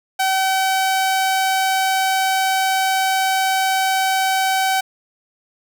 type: tone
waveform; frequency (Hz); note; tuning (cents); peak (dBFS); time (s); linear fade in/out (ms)
sawtooth; 764; G5; -45; -12; 0.19-4.81; 10
effects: none